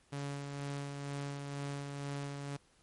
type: tone with tremolo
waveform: sawtooth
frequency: 141.5 Hz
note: C#3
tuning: 36 cents sharp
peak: -33 dBFS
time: 0.12-2.57 s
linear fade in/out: 10 ms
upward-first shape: sine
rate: 2.1 Hz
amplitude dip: 35%
effects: pink hiss -68 dBFS RMS until 2.82 s + MP3 48 kbps